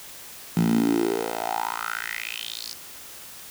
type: tone with high-pass filter sweep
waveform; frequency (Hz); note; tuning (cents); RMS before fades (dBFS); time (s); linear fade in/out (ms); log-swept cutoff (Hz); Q
10% pulse; 56.5; A1; +47; -26; 0.57-2.73; 0; 170 to 5000; 5.4
effects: white hiss -42 dBFS RMS until 3.5 s